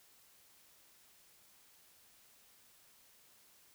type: silence
effects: white hiss -65 dBFS RMS until 3.74 s